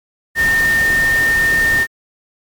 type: tone in noise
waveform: sine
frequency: 1819 Hz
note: A#6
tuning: 43 cents flat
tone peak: -11 dBFS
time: 0.35-1.87 s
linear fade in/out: 50 ms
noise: pink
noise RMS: -24 dBFS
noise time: 0.35-1.87 s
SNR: +10 dB
effects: MP3 96 kbps